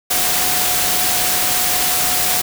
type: tone in noise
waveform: sine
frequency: 730 Hz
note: F#5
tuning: 24 cents flat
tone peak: -27 dBFS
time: 0.1-2.42 s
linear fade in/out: 10 ms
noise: white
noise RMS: -17 dBFS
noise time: 0.1-2.42 s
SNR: -13 dB
effects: none